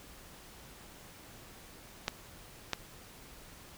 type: clicks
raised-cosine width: 0.2 ms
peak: -13 dBFS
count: 2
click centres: 2.081 / 2.733 s
effects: pink hiss -53 dBFS RMS until 3.77 s